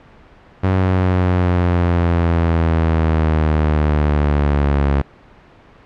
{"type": "exponential sweep", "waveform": "sawtooth", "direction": "down", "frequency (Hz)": [94.8, 69.6], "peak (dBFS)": -9, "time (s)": [0.63, 5.02], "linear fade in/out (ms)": 10, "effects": ["pink hiss -45 dBFS RMS until 5.85 s", "low-pass 2000 Hz 12 dB/octave"]}